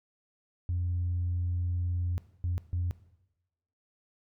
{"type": "tone bursts at uneven times", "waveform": "sine", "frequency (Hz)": 88.1, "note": "F2", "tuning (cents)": 16, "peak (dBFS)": -26, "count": 3, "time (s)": [[0.69, 2.18], [2.44, 2.58], [2.73, 2.91]], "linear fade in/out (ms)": 0, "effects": ["noise-tail reverb RT60 0.9 s tail -17 dB re dry", "tanh soft clip ceiling -24 dBFS"]}